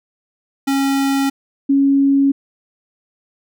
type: tone pair in turn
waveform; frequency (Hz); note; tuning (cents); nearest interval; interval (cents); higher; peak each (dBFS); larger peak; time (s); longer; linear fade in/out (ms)
square / sine; 274.1 / 276.5; C#4 / C#4; -19 / -4; unison; 15; second; -15 / -10; second; 0.67-1.3 / 1.69-2.32; neither; 10
effects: none